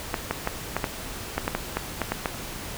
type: clicks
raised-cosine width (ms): 0.5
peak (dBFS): -9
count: 12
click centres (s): 0.142 / 0.31 / 0.474 / 0.766 / 0.842 / 1.38 / 1.479 / 1.55 / 1.77 / 2.017 / 2.12 / 2.258
effects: pink hiss -36 dBFS RMS until 2.77 s